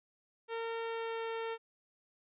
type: tone with pitch glide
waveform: sawtooth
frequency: 457.1 to 453.7 Hz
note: A#4 to A#4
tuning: -34 to -47 cents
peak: -32 dBFS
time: 0.48-1.58 s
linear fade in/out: 50 ms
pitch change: -13 cents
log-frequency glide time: 0.8-1.28 s
effects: resampled to 8000 Hz